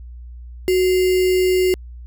sine tone with sample-and-hold, 369.5 Hz, F#4, 2 cents flat, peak -13 dBFS, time 0.68-1.74 s, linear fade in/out 0 ms, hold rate 2450 Hz, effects added 60 Hz sine -33 dBFS peak until 2.06 s

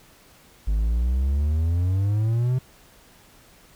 triangle exponential sweep, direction up, 50.4 to 130.4 Hz, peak -17 dBFS, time 0.67-2.59 s, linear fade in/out 10 ms, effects pink hiss -53 dBFS RMS until 3.75 s

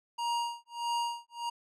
square tone with tremolo, 943 Hz, A#5, 20 cents sharp, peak -29 dBFS, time 0.18-1.5 s, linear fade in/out 10 ms, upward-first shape sine, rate 1.6 Hz, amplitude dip 100%, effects low-pass 8000 Hz 12 dB/octave

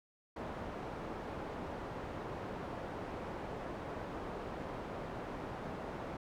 white low-pass noise, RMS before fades -43 dBFS, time 0.36-6.17 s, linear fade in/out 5 ms, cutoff 770 Hz, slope 12 dB/octave, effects none

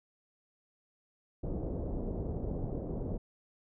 pink low-pass noise, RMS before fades -36 dBFS, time 1.43-3.18 s, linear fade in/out 10 ms, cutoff 570 Hz, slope 24 dB/octave, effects none

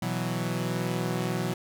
sawtooth chord, B suspended fourth, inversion none, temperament equal, 123.47 / 164.81 / 185 Hz, B2 / E3 / F#3, 0 / 0 / 0 cents, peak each -28 dBFS, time 0.02-1.54 s, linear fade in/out 5 ms, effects none

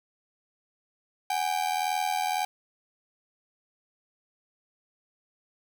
45% pulse ring-modulated tone, 784 Hz, G5, in tune, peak -23 dBFS, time 1.3-2.45 s, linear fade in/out 0 ms, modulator 40.9 Hz, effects none

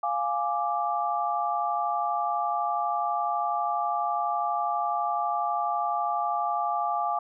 sine chord, D diminished, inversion first, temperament equal, 698.5 / 830.6 / 1174.7 Hz, F5 / Ab5 / D6, 0 / 0 / 0 cents, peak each -29 dBFS, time 0.03-7.19 s, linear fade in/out 5 ms, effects none

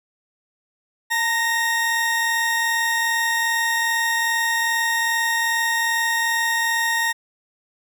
40% pulse tone pair together, 911.1 / 1864.7 Hz, A#5 / A#6, -40 / 0 cents, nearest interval octave, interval 1240 cents, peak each -24 / -19 dBFS, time 1.1-7.13 s, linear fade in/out 20 ms, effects none

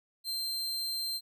40% pulse tone, 4143 Hz, C8, 18 cents flat, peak -31 dBFS, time 0.24-1.21 s, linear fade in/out 50 ms, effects none

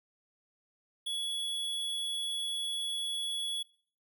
square tone, 3378 Hz, G#7, 29 cents sharp, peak -33 dBFS, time 1.06-3.63 s, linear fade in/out 10 ms, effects noise-tail reverb RT60 0.5 s tail -21 dB re dry

